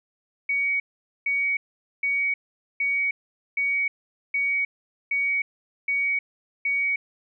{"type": "tone bursts", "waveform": "sine", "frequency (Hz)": 2249, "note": "C#7", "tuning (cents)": 24, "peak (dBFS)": -21, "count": 9, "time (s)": [0.49, 6.96], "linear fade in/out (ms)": 5, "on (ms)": 310, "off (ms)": 460, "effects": []}